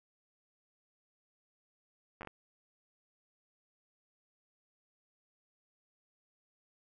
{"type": "slowing click train", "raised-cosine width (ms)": 0.5, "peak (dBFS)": -29, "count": 5, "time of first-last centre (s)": [2.21, 2.273], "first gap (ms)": 9, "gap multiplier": 1.39, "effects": []}